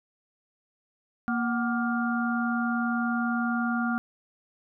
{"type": "harmonic tone with a mistuned harmonic", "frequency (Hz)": 234.8, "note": "A#3", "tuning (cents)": 13, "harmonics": [1, 3, 5, 6], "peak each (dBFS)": [-26, -34, -36, -31], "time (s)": [1.28, 3.98], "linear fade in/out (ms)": 0, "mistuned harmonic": 3, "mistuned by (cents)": 97, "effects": []}